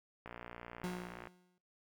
click train, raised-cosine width 0.5 ms, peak -31 dBFS, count 61, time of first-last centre 0.26-1.272 s, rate 59.3 Hz
30% pulse tone with exponential decay, 180 Hz, F#3, 47 cents flat, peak -33 dBFS, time 0.84-1.58 s, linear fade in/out 0 ms, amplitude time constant 160 ms
effects noise-tail reverb RT60 0.5 s tail -26 dB re dry

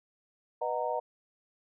sine chord, B major seventh, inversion none, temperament just, 493.9 / 617.4 / 740.8 / 926 Hz, B4 / D#5 / F#5 / A#5, 0 / -14 / +2 / -12 cents, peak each -35 / -34 / -36 / -34 dBFS, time 0.61-1 s, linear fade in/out 10 ms, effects none

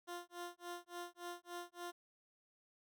15% pulse tone with tremolo, 350 Hz, F4, 4 cents sharp, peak -37 dBFS, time 0.07-1.92 s, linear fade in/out 20 ms, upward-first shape sine, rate 3.5 Hz, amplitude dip 100%, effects none

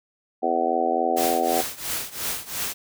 harmonic tone, 83.7 Hz, E2, 27 cents sharp, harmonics 3 / 4 / 5 / 6 / 7 / 8 / 9, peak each -31 / -29 / -29 / -29 / -30 / -28 / -23 dBFS, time 0.42-1.62 s, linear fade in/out 20 ms
white noise with tremolo, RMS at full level -26 dBFS, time 1.16-2.74 s, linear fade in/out 20 ms, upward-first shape triangle, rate 2.9 Hz, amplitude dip 90%
effects none

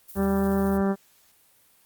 violet noise with tremolo, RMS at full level -42 dBFS, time 0.08-0.78 s, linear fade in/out 10 ms, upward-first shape sine, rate 14 Hz, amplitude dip 35%
harmonic tone, 195.9 Hz, G3, 1 cent flat, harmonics 1 / 2 / 3 / 4 / 5 / 6 / 7 / 8 / 9, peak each -22 / -27 / -32 / -34 / -40 / -38 / -41 / -43 / -45 dBFS, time 0.15-0.96 s, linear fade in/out 50 ms
triangle tone, 77.78 Hz, D#2, in tune, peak -32 dBFS, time 0.16-0.82 s, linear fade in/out 10 ms
effects white hiss -60 dBFS RMS until 1.85 s + Opus 32 kbps

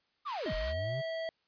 triangle linear two-way sweep, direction down then up, 1259 to 36.69 to 142.5 Hz, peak -33 dBFS, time 0.25-1.02 s, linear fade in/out 20 ms, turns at 0.54 s
pink high-pass noise, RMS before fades -44 dBFS, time 0.25-0.74 s, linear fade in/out 50 ms, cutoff 930 Hz, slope 96 dB/octave
square tone with pitch glide, 629 to 652.3 Hz, D#5 to E5, +19 to -18 cents, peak -35 dBFS, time 0.46-1.29 s, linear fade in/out 0 ms, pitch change +63 cents, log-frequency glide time 0.58-0.93 s
effects white hiss -75 dBFS RMS until 1.47 s + resampled to 11025 Hz

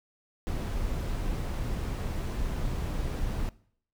brown noise, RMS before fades -31 dBFS, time 0.47-3.49 s, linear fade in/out 0 ms, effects noise-tail reverb RT60 0.6 s tail -21 dB re dry

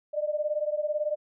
sine beating tone pair, 595 / 613 Hz, D5 / D#5, +22 / -26 cents, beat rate 18 Hz, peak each -28 / -30 dBFS, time 0.13-1.16 s, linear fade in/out 20 ms, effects none

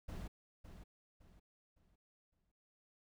brown noise with echo, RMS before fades -45 dBFS, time 0.08-0.28 s, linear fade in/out 10 ms, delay 560 ms, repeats 4, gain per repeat -9 dB, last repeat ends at 2.52 s, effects none

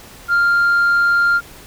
sine tone, 1396.9 Hz, F6, in tune, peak -9 dBFS, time 0.28-1.41 s, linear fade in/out 50 ms, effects tanh soft clip ceiling -10 dBFS + pink hiss -40 dBFS RMS until 1.66 s

